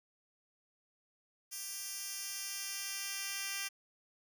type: tone with high-pass filter sweep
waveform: 10% pulse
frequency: 394 Hz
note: G4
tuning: 9 cents sharp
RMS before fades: -41 dBFS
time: 1.51-3.69 s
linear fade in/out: 20 ms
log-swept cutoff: 6600 to 2900 Hz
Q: 0.86
effects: none